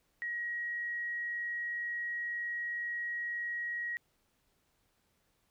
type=tone; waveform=sine; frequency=1899 Hz; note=A#6; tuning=32 cents sharp; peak=-34 dBFS; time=0.22-3.97 s; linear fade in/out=0 ms; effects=pink hiss -75 dBFS RMS until 5.5 s